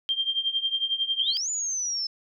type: tone with tremolo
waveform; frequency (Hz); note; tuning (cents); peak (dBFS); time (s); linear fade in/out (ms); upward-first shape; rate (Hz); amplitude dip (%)
sine; 3178; G7; +23; -20; 0.09-1.37; 0; triangle; 11; 90
type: exponential two-way sweep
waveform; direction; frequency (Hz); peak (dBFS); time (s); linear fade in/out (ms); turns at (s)
sine; up then down; 2949 to 7040 to 5230; -26; 1.19-2.07; 5; 1.5
effects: none